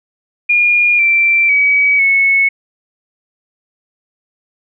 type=tone with pitch steps; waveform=sine; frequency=2425 / 2348 / 2273 / 2201 Hz; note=D#7 / D7 / C#7 / C#7; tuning=-45 / -1 / +43 / -13 cents; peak=-8 dBFS; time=0.49-2.49 s; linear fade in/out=10 ms; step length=500 ms; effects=none